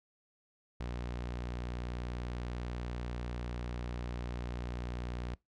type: tone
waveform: sawtooth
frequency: 60.3 Hz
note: B1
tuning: 41 cents flat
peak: -33 dBFS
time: 0.8-5.35 s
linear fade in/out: 5 ms
effects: noise-tail reverb RT60 0.2 s tail -24 dB re dry + low-pass 5000 Hz 12 dB/octave